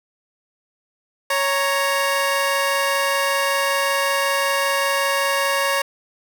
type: tone pair together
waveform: 15% pulse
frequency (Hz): 554.4 / 932.4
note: C#5 / A#5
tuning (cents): 0 / 0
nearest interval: major sixth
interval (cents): 900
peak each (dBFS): -13 / -17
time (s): 1.3-5.82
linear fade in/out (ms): 5
effects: none